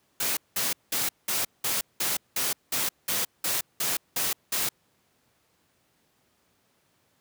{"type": "noise bursts", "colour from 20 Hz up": "white", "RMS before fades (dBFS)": -27, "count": 13, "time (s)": [0.2, 4.69], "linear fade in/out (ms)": 5, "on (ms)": 170, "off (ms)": 190, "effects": ["pink hiss -68 dBFS RMS until 7.2 s", "high-pass 100 Hz 12 dB/octave"]}